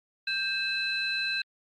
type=tone cluster; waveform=sine; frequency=1578 / 2612 / 4033 Hz; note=G6 / E7 / B7; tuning=+11 / -17 / +36 cents; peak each=-31 dBFS; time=0.27-1.42 s; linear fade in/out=5 ms; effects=tanh soft clip ceiling -19 dBFS + Opus 48 kbps